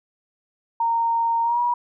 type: tone with pitch glide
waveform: sine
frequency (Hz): 924 to 963.8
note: A#5 to B5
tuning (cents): -16 to -43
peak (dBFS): -18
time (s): 0.8-1.74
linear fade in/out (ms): 5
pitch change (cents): +73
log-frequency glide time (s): 1.43-1.6
effects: none